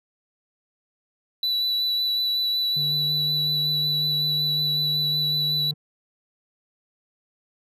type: tone with vibrato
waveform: triangle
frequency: 3957 Hz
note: B7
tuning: 3 cents sharp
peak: -20 dBFS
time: 1.43-5.71 s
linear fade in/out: 2 ms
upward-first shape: sine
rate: 5.4 Hz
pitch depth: 13 cents each way
type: tone with pitch glide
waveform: triangle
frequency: 147.8 to 149.43 Hz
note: D3 to D3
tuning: +11 to +30 cents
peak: -28 dBFS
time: 2.76-5.74 s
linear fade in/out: 10 ms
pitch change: +19 cents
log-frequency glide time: 3-3.15 s
effects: none